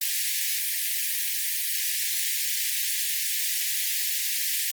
white high-pass noise, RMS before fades -27 dBFS, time 0.01-4.71 s, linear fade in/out 5 ms, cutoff 1700 Hz, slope 96 dB/octave, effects Opus 24 kbps

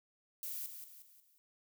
violet noise with echo, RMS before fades -42 dBFS, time 0.43-0.66 s, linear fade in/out 0 ms, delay 180 ms, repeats 4, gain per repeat -7 dB, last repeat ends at 1.38 s, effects none

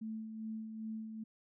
sine tone with tremolo, 220 Hz, A3, in tune, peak -38 dBFS, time 0.01-1.24 s, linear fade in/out 10 ms, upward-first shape sine, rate 2.5 Hz, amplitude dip 45%, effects none

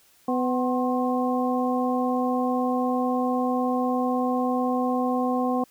harmonic tone with a mistuned harmonic, 251 Hz, B3, 28 cents sharp, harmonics 1 / 2 / 3 / 4, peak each -24 / -28 / -28 / -31 dBFS, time 0.28-5.64 s, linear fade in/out 5 ms, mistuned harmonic 4, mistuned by +99 cents, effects white hiss -59 dBFS RMS until 5.7 s

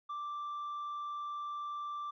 sine tone with tanh clipping, 1174.7 Hz, D6, in tune, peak -38 dBFS, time 0.09-2.11 s, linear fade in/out 10 ms, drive 2 dB, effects none

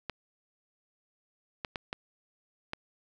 clicks, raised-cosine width 0.3 ms, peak -18 dBFS, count 5, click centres 0.097 / 1.648 / 1.758 / 1.929 / 2.734 s, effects none

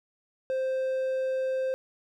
triangle tone, 523.3 Hz, C5, in tune, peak -24 dBFS, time 0.5-1.74 s, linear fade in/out 0 ms, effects none

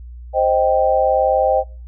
sine chord, C minor, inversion none, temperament equal, 523.3 / 622.3 / 784 Hz, C5 / Eb5 / G5, 0 / 0 / 0 cents, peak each -17 dBFS, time 0.33-1.64 s, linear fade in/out 50 ms, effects noise-tail reverb RT60 0.3 s tail -19 dB re dry + added 60 Hz sine -32 dBFS peak until 1.87 s

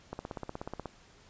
click train, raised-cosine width 1 ms, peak -23 dBFS, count 13, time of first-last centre 0.13-0.857 s, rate 16.5 Hz, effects pink hiss -59 dBFS RMS until 1.29 s + resampled to 16000 Hz

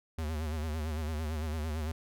square tone with vibrato, 77.78 Hz, D#2, in tune, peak -33 dBFS, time 0.18-1.92 s, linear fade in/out 5 ms, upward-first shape sine, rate 8.9 Hz, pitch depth 83 cents each way, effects none

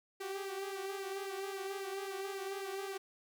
sawtooth tone with flanger, 389.9 Hz, G4, 9 cents flat, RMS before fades -41 dBFS, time 0.2-2.98 s, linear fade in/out 10 ms, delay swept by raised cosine 0.4 to 5.6 ms, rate 3.7 Hz, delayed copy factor +0.55, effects none

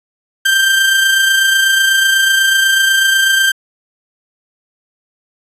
30% pulse tone with amplitude modulation, 1572 Hz, G6, 4 cents sharp, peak -5 dBFS, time 0.45-3.52 s, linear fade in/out 10 ms, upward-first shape sine, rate 28.1 Hz, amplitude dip 35%, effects resampled to 32000 Hz

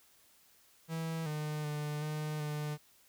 45% pulse tone with pitch steps, 162.9 / 151.6 / 149.1 / 152.6 / 149.7 Hz, E3 / D#3 / D3 / D#3 / D3, -20 / -45 / +27 / -33 / +33 cents, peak -35 dBFS, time 0.88-2.78 s, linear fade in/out 50 ms, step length 380 ms, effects white hiss -65 dBFS RMS until 3.08 s

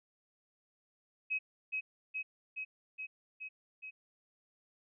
sine tone with echo, 2549 Hz, D#7, 41 cents sharp, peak -31 dBFS, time 1.3-1.39 s, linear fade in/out 20 ms, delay 420 ms, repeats 6, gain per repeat -2 dB, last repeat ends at 3.91 s, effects none

